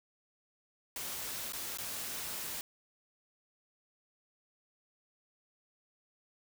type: noise with dropouts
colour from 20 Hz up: white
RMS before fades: -40 dBFS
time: 0.96-2.61 s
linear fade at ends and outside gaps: 1 ms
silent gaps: 1.523-1.533 / 1.773-1.785 s
effects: none